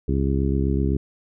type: harmonic tone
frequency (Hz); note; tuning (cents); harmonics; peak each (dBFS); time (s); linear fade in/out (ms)
67.9; C#2; -35; 1 / 2 / 3 / 4 / 5 / 6; -22 / -25 / -27 / -28 / -29 / -30; 0.08-0.97; 5
effects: none